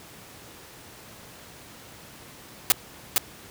white noise with echo, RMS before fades -17 dBFS, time 2.7-2.72 s, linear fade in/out 0 ms, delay 460 ms, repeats 1, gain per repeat -3 dB, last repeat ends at 3.18 s, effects pink hiss -46 dBFS RMS until 3.5 s + high-pass 80 Hz 12 dB/octave

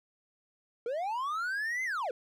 triangle linear two-way sweep, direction up then down, 447.7 to 2093 to 447.7 Hz, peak -29 dBFS, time 0.86-2.11 s, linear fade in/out 2 ms, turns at 1.84 s, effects none

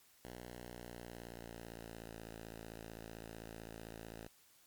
5% pulse tone with pitch glide, 60.7 to 55.66 Hz, B1 to A1, -29 to +21 cents, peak -37 dBFS, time 0.25-4.28 s, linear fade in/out 0 ms, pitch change -150 cents, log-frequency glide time 0.53-2.21 s, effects white hiss -67 dBFS RMS until 4.66 s + MP3 96 kbps

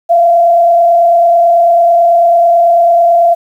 sine tone with frequency modulation, 685 Hz, F5, 34 cents flat, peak -4 dBFS, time 0.09-3.35 s, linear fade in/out 20 ms, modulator 29.1 Hz, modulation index 0.51, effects 7-bit

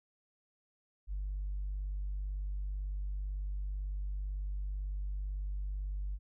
sine tone, 49 Hz, G1, in tune, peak -33 dBFS, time 1.07-6.19 s, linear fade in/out 50 ms, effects tanh soft clip ceiling -31 dBFS

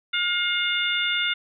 harmonic tone, 711 Hz, F5, 31 cents sharp, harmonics 2 / 3 / 4 / 5, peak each -27 / -27 / -27 / -27 dBFS, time 0.13-1.34 s, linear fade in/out 10 ms, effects none

